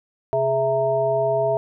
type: harmonic tone with a mistuned harmonic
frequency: 132 Hz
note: C3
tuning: 16 cents sharp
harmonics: 1 / 3 / 5 / 7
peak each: -30 / -24 / -19 / -29 dBFS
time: 0.33-1.57 s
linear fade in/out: 0 ms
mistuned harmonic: 3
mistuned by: +89 cents
effects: none